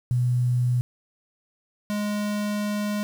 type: tone pair in turn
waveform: sine / square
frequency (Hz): 123.47 / 207.7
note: B2 / G#3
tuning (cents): 0 / 0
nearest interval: major sixth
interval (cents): 900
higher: second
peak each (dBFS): -19 / -25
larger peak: first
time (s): 0.11-0.81 / 1.9-3.03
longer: second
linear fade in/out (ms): 0
effects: 8-bit